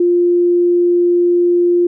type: tone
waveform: sine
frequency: 350.2 Hz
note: F4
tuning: 5 cents sharp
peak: -9 dBFS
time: 0-1.87 s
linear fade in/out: 5 ms
effects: none